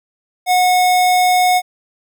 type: tone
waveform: square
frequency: 729 Hz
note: F#5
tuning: 26 cents flat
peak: -11 dBFS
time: 0.46-1.62 s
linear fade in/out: 50 ms
effects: none